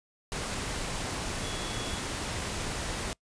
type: tone in noise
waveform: sine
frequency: 3374 Hz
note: G#7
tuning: 27 cents sharp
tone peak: -42 dBFS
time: 1.44-1.99 s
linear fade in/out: 0 ms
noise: pink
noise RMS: -34 dBFS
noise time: 0.32-3.13 s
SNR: -11 dB
effects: noise-tail reverb RT60 0.1 s tail -24 dB re dry + resampled to 22050 Hz